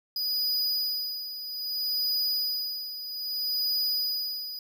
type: tone with tremolo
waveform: square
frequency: 4941 Hz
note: D#8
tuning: 13 cents flat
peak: -25 dBFS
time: 0.16-4.59 s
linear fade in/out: 2 ms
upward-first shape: sine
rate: 0.62 Hz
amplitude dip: 70%
effects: none